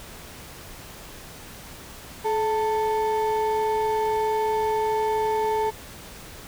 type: ring-modulated tone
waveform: triangle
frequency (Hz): 659.3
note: E5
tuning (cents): 0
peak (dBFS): -16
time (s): 2.24-5.71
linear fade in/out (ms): 20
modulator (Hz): 230
effects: pink hiss -42 dBFS RMS until 6.47 s